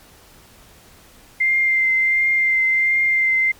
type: tone with vibrato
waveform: sine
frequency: 2093 Hz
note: C7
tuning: in tune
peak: -14 dBFS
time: 1.4-3.52 s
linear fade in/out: 10 ms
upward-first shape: triangle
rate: 1.4 Hz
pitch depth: 19 cents each way
effects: pink hiss -48 dBFS RMS until 3.59 s + MP3 96 kbps